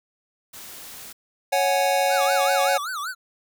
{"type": "noise", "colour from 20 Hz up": "white", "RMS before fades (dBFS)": -40, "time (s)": [0.53, 1.13], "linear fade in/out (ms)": 10}
{"type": "chord", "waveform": "square", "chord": "C# suspended fourth", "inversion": "none", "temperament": "just", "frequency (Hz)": [554.4, 739.2, 831.5], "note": ["C#5", "F#5", "G#5"], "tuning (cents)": [0, -2, 2], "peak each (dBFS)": [-23, -23, -26], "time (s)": [1.52, 2.78], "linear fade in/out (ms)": 10}
{"type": "tone with vibrato", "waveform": "square", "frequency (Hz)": 1318.5, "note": "E6", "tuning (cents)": 0, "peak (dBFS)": -28, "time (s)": [2.09, 3.15], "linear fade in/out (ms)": 50, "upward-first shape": "sine", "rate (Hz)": 5.2, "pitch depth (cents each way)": 260}
{"effects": []}